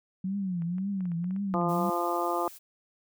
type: tone with vibrato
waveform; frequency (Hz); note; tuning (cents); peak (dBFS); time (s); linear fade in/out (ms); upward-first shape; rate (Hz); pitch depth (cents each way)
sine; 183.5; F#3; -14; -28; 0.24-1.9; 5; triangle; 1.9; 180
type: clicks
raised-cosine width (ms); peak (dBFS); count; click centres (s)
0.5; -38; 9; 0.621 / 0.783 / 1.007 / 1.055 / 1.118 / 1.243 / 1.309 / 1.363 / 1.614
type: harmonic tone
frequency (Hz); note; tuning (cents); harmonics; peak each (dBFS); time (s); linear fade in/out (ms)
173.2; F3; -14; 2 / 3 / 4 / 5 / 6 / 7; -32 / -35 / -32 / -34 / -35 / -33; 1.54-2.48; 0
type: noise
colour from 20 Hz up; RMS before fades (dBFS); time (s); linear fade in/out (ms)
blue; -48; 1.68-2.59; 20
effects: none